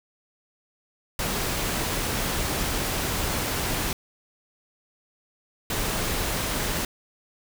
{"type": "noise bursts at uneven times", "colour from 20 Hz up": "pink", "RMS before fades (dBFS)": -27, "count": 2, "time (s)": [[1.19, 3.93], [5.7, 6.85]], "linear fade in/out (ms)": 2, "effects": []}